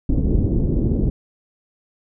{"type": "low-pass noise", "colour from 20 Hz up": "pink", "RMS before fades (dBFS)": -18, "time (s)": [0.09, 1.1], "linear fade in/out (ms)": 5, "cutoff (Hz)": 360, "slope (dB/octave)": 24, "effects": []}